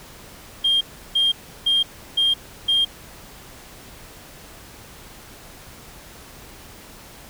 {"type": "tone bursts", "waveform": "sine", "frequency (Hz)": 3209, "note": "G7", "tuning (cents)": 40, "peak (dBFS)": -14, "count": 5, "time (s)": [0.64, 2.85], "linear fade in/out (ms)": 10, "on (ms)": 170, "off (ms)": 340, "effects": ["tanh soft clip ceiling -12 dBFS", "pink hiss -43 dBFS RMS until 7.29 s"]}